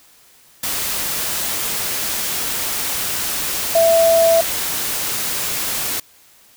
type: tone in noise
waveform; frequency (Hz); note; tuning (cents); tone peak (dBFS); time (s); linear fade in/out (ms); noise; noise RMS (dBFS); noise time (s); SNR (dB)
sine; 663; E5; +10; -10; 3.75-4.41; 5; white; -22; 0.63-6; +9
effects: white hiss -50 dBFS RMS until 6.56 s